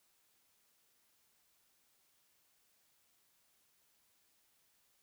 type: silence
effects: white hiss -74 dBFS RMS until 5.02 s